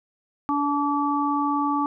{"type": "harmonic tone", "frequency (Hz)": 288.2, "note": "D4", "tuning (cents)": -33, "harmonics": [1, 3, 4], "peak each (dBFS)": [-24, -26, -25], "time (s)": [0.49, 1.86], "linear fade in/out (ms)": 0, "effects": []}